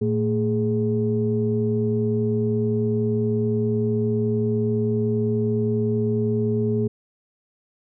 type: tone cluster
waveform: sine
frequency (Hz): 113.9 / 223.8 / 418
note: A#2 / A3 / G#4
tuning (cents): -40 / +30 / +11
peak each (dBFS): -23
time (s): 0.01-6.88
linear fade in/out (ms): 10
effects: tanh soft clip ceiling -10 dBFS